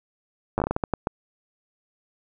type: slowing click train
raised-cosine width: 1 ms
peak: -9 dBFS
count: 11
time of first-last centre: 0.58-1.071 s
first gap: 9 ms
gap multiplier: 1.35
effects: none